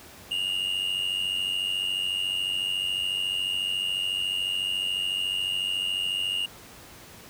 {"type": "tone pair together", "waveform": "triangle", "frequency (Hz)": [2800, 2894], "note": ["F7", "F#7"], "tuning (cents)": [4, -39], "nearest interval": "minor second", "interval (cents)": 57, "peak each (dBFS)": -27, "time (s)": [0.31, 6.46], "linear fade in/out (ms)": 5, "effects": ["pink hiss -47 dBFS RMS until 7.29 s", "high-pass 60 Hz 12 dB/octave"]}